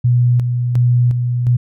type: tone with tremolo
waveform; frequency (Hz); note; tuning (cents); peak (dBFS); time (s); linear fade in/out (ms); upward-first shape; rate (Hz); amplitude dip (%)
sine; 122.2; B2; -18; -9; 0.04-1.57; 10; square; 1.4; 45
effects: none